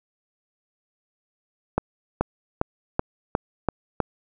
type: accelerating click train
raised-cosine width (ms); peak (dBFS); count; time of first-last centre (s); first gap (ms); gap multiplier
1; -6; 7; 1.78-4.003; 430; 0.94
effects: none